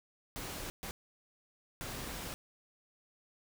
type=noise bursts at uneven times; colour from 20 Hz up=pink; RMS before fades=-42 dBFS; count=3; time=0.36-0.7 / 0.83-0.91 / 1.81-2.34 s; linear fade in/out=0 ms; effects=none